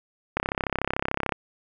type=click train; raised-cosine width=0.5 ms; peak=-9 dBFS; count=33; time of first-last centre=0.37-1.322 s; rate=33.6 Hz; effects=none